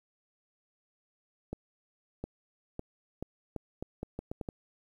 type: accelerating click train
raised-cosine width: 2 ms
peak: -23 dBFS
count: 11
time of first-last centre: 1.53-4.488 s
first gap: 710 ms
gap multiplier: 0.78
effects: 10-bit